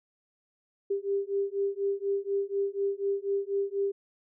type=beating tone pair; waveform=sine; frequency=395.3 / 399.4 Hz; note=G4 / G4; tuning=+15 / +32 cents; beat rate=4.1 Hz; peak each=-30 dBFS; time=0.9-3.92 s; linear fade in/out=10 ms; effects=none